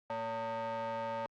square ring-modulated tone, 169.6 Hz, E3, 50 cents sharp, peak -33 dBFS, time 0.1-1.26 s, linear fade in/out 0 ms, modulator 737 Hz, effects low-pass 3000 Hz 12 dB/octave + Opus 48 kbps

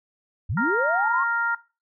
sine linear sweep, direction up, 69.3 to 1114 Hz, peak -23 dBFS, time 0.49-1.24 s, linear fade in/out 10 ms
harmonic tone, 466.2 Hz, A#4, in tune, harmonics 2 / 3 / 4, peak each -28 / -23 / -34 dBFS, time 0.57-1.55 s, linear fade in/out 5 ms
effects noise-tail reverb RT60 0.3 s tail -19 dB re dry

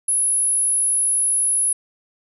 sine tone, 10548 Hz, E9, in tune, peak -16 dBFS, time 0.08-1.73 s, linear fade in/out 5 ms, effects none

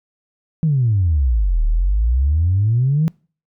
sine exponential two-way sweep, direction down then up, 165.8 to 36.75 to 165.8 Hz, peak -12 dBFS, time 0.63-3.08 s, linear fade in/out 0 ms, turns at 1.64 s, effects noise-tail reverb RT60 0.4 s tail -26 dB re dry + tanh soft clip ceiling -8 dBFS

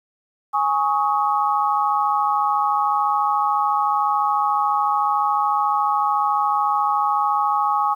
sine chord, Ab suspended fourth, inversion none, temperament equal with one note detuned, 830.6 / 1108.7 / 1262.6 Hz, Ab5 / Db6 / Eb6, 0 / 0 / +25 cents, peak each -20 / -21 / -23 dBFS, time 0.53-7.95 s, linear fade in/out 20 ms, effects 9-bit

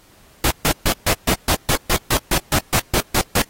pink noise bursts, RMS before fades -17 dBFS, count 15, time 0.44-3.42 s, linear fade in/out 2 ms, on 68 ms, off 140 ms, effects pink hiss -51 dBFS RMS until 3.49 s + AAC 48 kbps

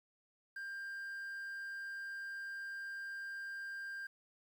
triangle tone with quantisation, 1592 Hz, G6, 26 cents sharp, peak -40 dBFS, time 0.56-4.07 s, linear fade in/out 5 ms, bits 11, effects none

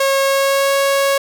sawtooth tone with pitch glide, 545 to 552.6 Hz, C#5 to C#5, -29 to -6 cents, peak -9 dBFS, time 0-1.18 s, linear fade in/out 5 ms, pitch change +23 cents, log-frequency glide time 0.2-0.76 s, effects none

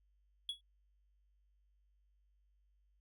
triangle tone with exponential decay, 3361 Hz, G#7, 20 cents sharp, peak -32 dBFS, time 0.49-0.61 s, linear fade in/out 2 ms, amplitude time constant 25 ms, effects added 50 Hz sine -70 dBFS peak until 3 s

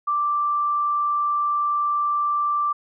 sine tone, 1174.7 Hz, D6, in tune, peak -19 dBFS, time 0.07-2.73 s, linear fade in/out 10 ms, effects none

